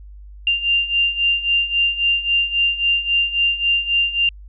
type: beating tone pair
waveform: sine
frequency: 2786 / 2789.7 Hz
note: F7 / F7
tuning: -5 / -3 cents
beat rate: 3.7 Hz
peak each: -21 / -17 dBFS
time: 0.47-4.29 s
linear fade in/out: 2 ms
effects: added 50 Hz sine -36 dBFS peak until 4.48 s